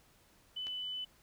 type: tone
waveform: sine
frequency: 3001 Hz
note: F#7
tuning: 24 cents sharp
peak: -37 dBFS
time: 0.56-1.05 s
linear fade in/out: 10 ms
type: clicks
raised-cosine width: 0.2 ms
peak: -30 / -39 dBFS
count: 2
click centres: 0.669 / 0.681 s
effects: pink hiss -66 dBFS RMS until 1.22 s